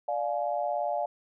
sine chord, D diminished, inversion none, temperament just, 587.3 / 704.8 / 845.8 Hz, D5 / F5 / Ab5, 0 / +16 / +31 cents, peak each -31 / -30 / -34 dBFS, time 0.08-1.06 s, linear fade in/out 5 ms, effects none

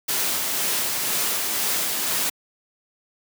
white noise with tremolo, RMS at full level -23 dBFS, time 0.08-2.3 s, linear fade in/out 10 ms, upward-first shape sine, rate 2 Hz, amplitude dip 25%, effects high-pass 150 Hz 12 dB/octave

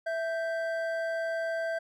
triangle tone pair together, 659.3 / 1565.4 Hz, E5 / G6, 0 / -3 cents, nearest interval octave + minor third, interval 1497 cents, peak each -28 / -34 dBFS, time 0.06-1.79 s, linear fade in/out 10 ms, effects none

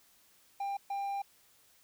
triangle tone bursts at uneven times, 796 Hz, G5, 26 cents sharp, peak -31 dBFS, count 2, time 0.6-0.77 / 0.9-1.22 s, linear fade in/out 5 ms, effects white hiss -65 dBFS RMS until 1.83 s

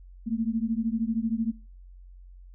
sine beating tone pair, 220 / 233 Hz, A3 / A#3, 0 / -1 cents, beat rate 13 Hz, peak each -28 dBFS, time 0.26-1.52 s, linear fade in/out 20 ms, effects noise-tail reverb RT60 0.4 s tail -23 dB re dry + added 45 Hz sine -45 dBFS peak until 2.54 s

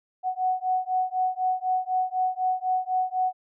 sine beating tone pair, 740 / 744 Hz, F#5 / F#5, 0 / +9 cents, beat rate 4 Hz, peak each -26 dBFS, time 0.23-3.33 s, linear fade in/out 50 ms, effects none

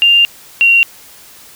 sine tone pair in turn, 2794 / 2754 Hz, F7 / F7, 0 / -25 cents, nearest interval unison, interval 25 cents, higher first, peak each -5 dBFS, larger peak neither, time 0.02-0.25 / 0.61-0.83 s, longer first, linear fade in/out 0 ms, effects white hiss -39 dBFS RMS until 1.55 s

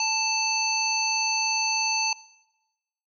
harmonic tone with a mistuned harmonic, 880 Hz, A5, in tune, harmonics 1 / 3 / 5 / 7, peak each -28 / -28 / -28 / -28 dBFS, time 0-2.13 s, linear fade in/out 2 ms, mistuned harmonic 5, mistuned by +30 cents, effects noise-tail reverb RT60 1.0 s tail -21 dB re dry

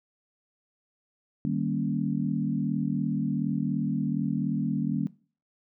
sine chord, Eb dominant seventh, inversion none, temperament equal with one note detuned, 153.33 / 196 / 233.1 / 277.2 Hz, Eb3 / G3 / Bb3 / Db4, -25 / 0 / 0 / 0 cents, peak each -30 / -31 / -30 / -32 dBFS, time 1.45-5.07 s, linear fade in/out 0 ms, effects noise-tail reverb RT60 0.4 s tail -20 dB re dry

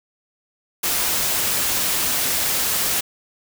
white noise, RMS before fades -21 dBFS, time 0.83-3.01 s, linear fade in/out 10 ms, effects none

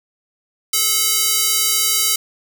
square tone with high-pass filter, 431.8 Hz, A4, 33 cents flat, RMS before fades -17 dBFS, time 0.73-2.16 s, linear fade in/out 5 ms, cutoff 4900 Hz, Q 0.61, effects none

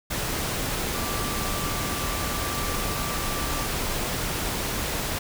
sine tone in noise, 1171 Hz, D6, 5 cents flat, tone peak -35 dBFS, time 0.94-3.66 s, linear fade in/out 10 ms, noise pink, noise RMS -28 dBFS, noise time 0.1-5.19 s, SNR -10 dB, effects none

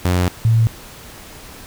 sawtooth / sine tone pair in turn, 89.9 / 113.27 Hz, F#2 / A#2, -49 / -49 cents, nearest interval major third, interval 400 cents, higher second, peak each -10 dBFS, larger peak neither, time 0.05-0.28 / 0.45-0.67 s, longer first, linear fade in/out 0 ms, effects pink hiss -38 dBFS RMS until 1.66 s

